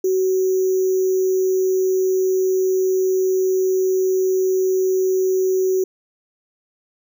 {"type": "tone with sample-and-hold", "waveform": "sine", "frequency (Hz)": 375, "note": "F#4", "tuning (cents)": 23, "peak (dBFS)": -15, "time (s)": [0.04, 5.84], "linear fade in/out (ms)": 5, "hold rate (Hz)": 6300, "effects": []}